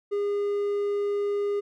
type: tone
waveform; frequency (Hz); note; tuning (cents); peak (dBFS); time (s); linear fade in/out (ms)
triangle; 407.4; G#4; -33; -22; 0.11-1.61; 20
effects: none